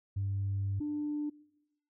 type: tone pair in turn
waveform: sine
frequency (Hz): 98.7 / 296.6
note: G2 / D4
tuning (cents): +12 / +17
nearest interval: octave + perfect fifth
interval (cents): 1905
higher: second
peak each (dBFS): -29 / -31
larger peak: first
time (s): 0.16-0.8 / 0.8-1.3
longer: first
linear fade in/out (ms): 10
effects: noise-tail reverb RT60 1.0 s tail -24 dB re dry + tanh soft clip ceiling -27 dBFS